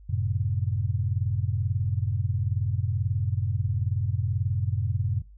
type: chord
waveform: sine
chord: F# diminished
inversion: none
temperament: just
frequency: 92.5 / 111 / 133.2 Hz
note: F#2 / A2 / C3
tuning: 0 / +16 / +31 cents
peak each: -27 / -28 / -31 dBFS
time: 0.09-5.22 s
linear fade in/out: 10 ms
effects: noise-tail reverb RT60 0.2 s tail -17 dB re dry + added 50 Hz sine -46 dBFS peak until 5.37 s